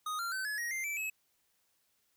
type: tone with pitch steps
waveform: square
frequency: 1244.5 / 1380.9 / 1532.2 / 1700 / 1886.3 / 2093 / 2322 / 2577 Hz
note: D#6 / F6 / G6 / G#6 / A#6 / C7 / D7 / E7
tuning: 0 / -20 / -40 / +40 / +20 / 0 / -20 / -40 cents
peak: -35 dBFS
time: 0.06-1.1 s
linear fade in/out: 5 ms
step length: 130 ms
effects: white hiss -75 dBFS RMS until 2.16 s